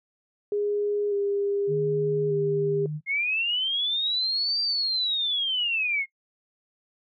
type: tone with vibrato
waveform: sine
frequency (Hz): 407.3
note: G#4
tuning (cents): -34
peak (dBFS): -23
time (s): 0.52-2.86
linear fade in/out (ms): 2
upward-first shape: square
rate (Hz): 0.84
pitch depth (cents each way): 20
type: tone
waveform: sine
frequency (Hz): 151.7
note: D#3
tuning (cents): -44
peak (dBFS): -28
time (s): 1.67-3.01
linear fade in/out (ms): 50
type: linear two-way sweep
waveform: sine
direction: up then down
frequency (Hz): 2121 to 4718 to 2121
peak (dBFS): -23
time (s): 3.06-6.06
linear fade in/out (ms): 50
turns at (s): 4.61
effects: noise-tail reverb RT60 0.1 s tail -20 dB re dry